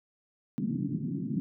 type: band-pass noise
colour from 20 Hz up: white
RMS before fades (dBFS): -32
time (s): 0.58-1.4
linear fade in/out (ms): 0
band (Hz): 130 to 280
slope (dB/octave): 48
effects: none